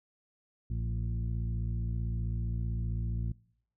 harmonic tone with a mistuned harmonic, 57 Hz, A#1, 38 cents flat, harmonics 1 / 2 / 3 / 4 / 6, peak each -33 / -34 / -43 / -46 / -55 dBFS, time 0.7-3.32 s, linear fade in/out 5 ms, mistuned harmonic 2, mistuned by -24 cents, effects noise-tail reverb RT60 0.7 s tail -24 dB re dry

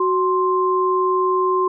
sine tone pair together, 371.2 / 1050 Hz, F#4 / C6, +6 / +6 cents, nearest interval octave + tritone, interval 1800 cents, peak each -18 dBFS, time 0-1.68 s, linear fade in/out 5 ms, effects none

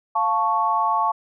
sine chord, F augmented, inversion none, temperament equal, 698.5 / 880 / 1108.7 Hz, F5 / A5 / C#6, 0 / 0 / 0 cents, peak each -26 / -21 / -21 dBFS, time 0.15-1.12 s, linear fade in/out 10 ms, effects none

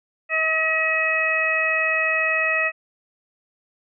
harmonic tone, 638 Hz, D#5, 43 cents sharp, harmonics 1 / 2 / 3 / 4, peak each -27 / -28 / -22 / -22 dBFS, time 0.29-2.72 s, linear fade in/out 50 ms, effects none

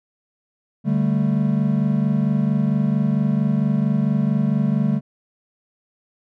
triangle chord, D suspended fourth, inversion none, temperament just, 146.83 / 195.78 / 220.2 Hz, D3 / G3 / A3, 0 / -2 / +2 cents, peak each -19 dBFS, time 0.84-5.01 s, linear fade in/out 50 ms, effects none

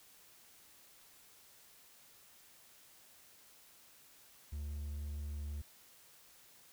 triangle tone, 73.42 Hz, D2, in tune, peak -37 dBFS, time 4.52-5.62 s, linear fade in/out 10 ms, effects white hiss -62 dBFS RMS until 6.72 s

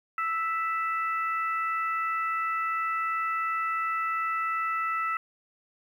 harmonic tone, 659.3 Hz, E5, in tune, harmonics 2 / 3 / 4, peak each -27 / -34 / -39 dBFS, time 0.18-5.17 s, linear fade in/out 2 ms, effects 10-bit

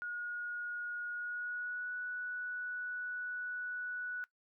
sine tone with pitch glide, 1443 to 1475.9 Hz, F#6 to F#6, -44 to -5 cents, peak -37 dBFS, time 0.02-4.24 s, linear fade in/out 0 ms, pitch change +39 cents, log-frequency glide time 1.11-1.94 s, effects noise-tail reverb RT60 0.1 s tail -19 dB re dry

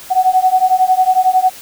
sine beating tone pair, 740 / 751 Hz, F#5 / F#5, 0 / +26 cents, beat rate 11 Hz, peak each -12 dBFS, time 0.1-1.5 s, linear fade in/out 20 ms, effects white hiss -35 dBFS RMS until 1.61 s

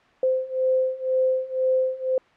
sine beating tone pair, 517 / 519 Hz, C5 / C5, -21 / -14 cents, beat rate 2 Hz, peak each -24 / -22 dBFS, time 0.23-2.18 s, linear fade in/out 2 ms, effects white hiss -56 dBFS RMS until 2.36 s + low-pass 2000 Hz 12 dB/octave

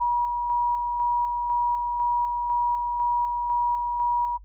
sine tone with tremolo, 961 Hz, B5, 48 cents flat, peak -20 dBFS, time 0-4.38 s, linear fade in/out 20 ms, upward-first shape square, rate 2 Hz, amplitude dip 35%, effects noise-tail reverb RT60 0.1 s tail -25 dB re dry + added 49 Hz sine -44 dBFS peak until 4.44 s

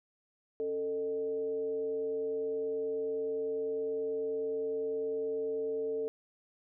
sine tone with frequency modulation, 445.2 Hz, A4, 20 cents sharp, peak -31 dBFS, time 0.6-6.08 s, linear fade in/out 0 ms, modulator 169 Hz, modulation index 0.39, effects none

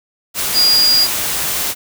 sine tone in noise, 4841 Hz, D#8, 48 cents flat, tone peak -9 dBFS, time 0.53-1.08 s, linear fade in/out 50 ms, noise white, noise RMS -19 dBFS, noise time 0.34-1.75 s, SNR +7 dB, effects none

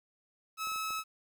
sawtooth tone, 1294 Hz, E6, 32 cents flat, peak -30 dBFS, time 0.57-1.04 s, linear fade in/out 50 ms
clicks, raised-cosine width 1 ms, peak -39 / -43 / -40 / -36 / -46 dBFS, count 5, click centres 0.672 / 0.718 / 0.76 / 0.906 / 0.991 s
effects 11-bit

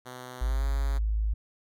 5% pulse tone with pitch glide, 126.1 to 137.51 Hz, B2 to C#3, +36 to -14 cents, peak -29 dBFS, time 0.05-0.99 s, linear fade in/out 20 ms, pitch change +150 cents, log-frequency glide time 0.4-0.65 s
sine tone, 53.4 Hz, G#1, 49 cents sharp, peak -24 dBFS, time 0.41-1.34 s, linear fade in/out 10 ms
effects none

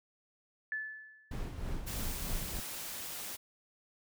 sine tone with exponential decay, 1737 Hz, A6, 23 cents flat, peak -32 dBFS, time 0.72-1.46 s, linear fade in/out 1 ms, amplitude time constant 160 ms
brown noise with tremolo, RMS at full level -36 dBFS, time 1.31-2.6 s, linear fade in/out 5 ms, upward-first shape sine, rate 3.2 Hz, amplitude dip 50%
white noise, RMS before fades -42 dBFS, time 1.86-3.37 s, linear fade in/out 20 ms
effects none

